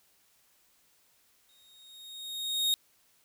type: tone with exponential growth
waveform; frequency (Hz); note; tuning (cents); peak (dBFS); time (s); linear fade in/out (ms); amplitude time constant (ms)
40% pulse; 3729; A#7; 0; -22; 1.49-2.74; 0; 270
effects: white hiss -67 dBFS RMS until 3.24 s